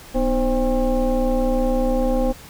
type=tone with frequency modulation; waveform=sine; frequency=246.9 Hz; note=B3; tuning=in tune; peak=-16 dBFS; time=0.14-2.33 s; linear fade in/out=20 ms; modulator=277 Hz; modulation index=1.5; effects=pink hiss -42 dBFS RMS until 2.49 s